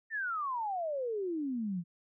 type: exponential sweep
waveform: sine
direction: down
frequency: 1842 to 164.81 Hz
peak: -32 dBFS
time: 0.1-1.84 s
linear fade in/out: 50 ms
effects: none